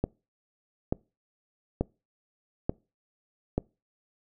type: click train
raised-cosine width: 2 ms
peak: -12 dBFS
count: 5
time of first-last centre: 0.04-3.58 s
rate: 1.13 Hz
effects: noise-tail reverb RT60 0.3 s tail -25 dB re dry